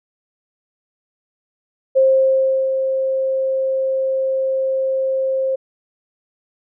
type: tone with ADSR envelope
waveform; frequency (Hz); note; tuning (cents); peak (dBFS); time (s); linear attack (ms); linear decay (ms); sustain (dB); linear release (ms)
sine; 530; C5; +22; -9; 1.95-5.56; 22; 720; -7; 12
effects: none